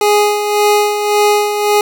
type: tone with tremolo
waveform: 25% pulse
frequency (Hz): 415.4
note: G#4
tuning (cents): 0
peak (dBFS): -4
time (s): 0.01-1.81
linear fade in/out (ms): 2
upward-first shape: sine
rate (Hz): 1.8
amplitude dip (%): 55
effects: none